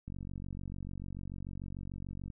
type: click train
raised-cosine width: 5 ms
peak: -30 dBFS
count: 105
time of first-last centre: 0.08-2.302 s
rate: 46.8 Hz
effects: none